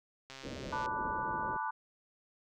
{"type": "click train", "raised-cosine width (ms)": 0.2, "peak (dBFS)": -30, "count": 76, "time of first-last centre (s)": [0.3, 0.86], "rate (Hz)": 134}
{"type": "low-pass noise", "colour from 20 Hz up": "white", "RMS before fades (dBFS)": -44, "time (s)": [0.43, 1.57], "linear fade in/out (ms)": 5, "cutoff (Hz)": 630, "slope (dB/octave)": 96}
{"type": "chord", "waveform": "sine", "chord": "B minor seventh", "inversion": "third", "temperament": "equal", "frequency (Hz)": [880, 987.8, 1174.7, 1480], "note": ["A5", "B5", "D6", "F#6"], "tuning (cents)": [0, 0, 0, 0], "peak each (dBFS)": [-37, -38, -41, -41], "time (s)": [0.72, 1.71], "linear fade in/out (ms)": 10}
{"effects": []}